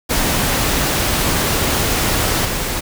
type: noise with level steps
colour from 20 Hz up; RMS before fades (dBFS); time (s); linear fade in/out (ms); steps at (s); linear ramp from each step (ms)
pink; -17 / -21; 0.09-2.81; 20; 2.45; 2
effects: none